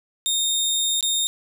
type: tone with dropouts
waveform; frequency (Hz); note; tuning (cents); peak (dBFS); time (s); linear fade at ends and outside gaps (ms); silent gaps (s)
25% pulse; 3676; A#7; -25; -16; 0.26-1.27; 0; 1.008-1.027
effects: none